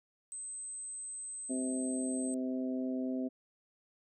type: tone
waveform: sine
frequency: 8210 Hz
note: C9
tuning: 34 cents flat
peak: -40 dBFS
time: 0.32-2.34 s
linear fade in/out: 0 ms
type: harmonic tone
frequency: 129.1 Hz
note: C3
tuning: 23 cents flat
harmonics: 2 / 3 / 4 / 5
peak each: -33 / -44 / -45 / -44 dBFS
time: 1.49-3.29 s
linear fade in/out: 20 ms
effects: none